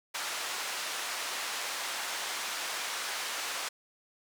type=band-pass noise; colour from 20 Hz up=pink; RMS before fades=-36 dBFS; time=0.14-3.69 s; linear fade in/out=10 ms; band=930 to 9200 Hz; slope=12 dB/octave; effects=none